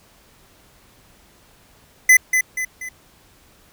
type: tone with echo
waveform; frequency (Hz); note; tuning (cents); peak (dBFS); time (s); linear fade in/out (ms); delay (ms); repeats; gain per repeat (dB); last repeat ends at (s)
square; 2018; B6; +37; -8; 2.09-2.17; 5; 240; 3; -7; 2.89
effects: pink hiss -53 dBFS RMS until 3.72 s